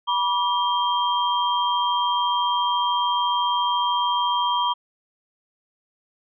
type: tone cluster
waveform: sine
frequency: 973 / 1159 / 3193 Hz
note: B5 / D6 / G7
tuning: -26 / -23 / +31 cents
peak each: -21 / -26 / -26 dBFS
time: 0.07-4.74 s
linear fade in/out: 20 ms
effects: none